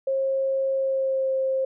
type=tone with pitch glide; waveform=sine; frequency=537 to 529.9 Hz; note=C5 to C5; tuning=+45 to +22 cents; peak=-21 dBFS; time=0.07-1.65 s; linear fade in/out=5 ms; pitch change=-23 cents; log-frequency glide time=0.75-1.32 s; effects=none